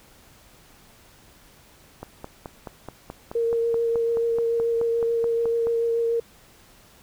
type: click train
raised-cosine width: 1 ms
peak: -20 dBFS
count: 18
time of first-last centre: 2.03-5.67 s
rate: 4.67 Hz
type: tone with vibrato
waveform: sine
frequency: 463.2 Hz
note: A#4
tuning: 11 cents flat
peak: -20 dBFS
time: 3.35-6.2 s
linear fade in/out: 5 ms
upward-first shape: triangle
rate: 6.9 Hz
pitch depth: 15 cents each way
effects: pink hiss -53 dBFS RMS until 7.02 s